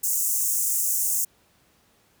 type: high-pass noise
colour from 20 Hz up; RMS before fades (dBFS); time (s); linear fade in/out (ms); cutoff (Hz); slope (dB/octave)
pink; -24; 0.03-1.25; 10; 6500; 48
effects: pink hiss -62 dBFS RMS until 2.2 s + high-pass 60 Hz 12 dB/octave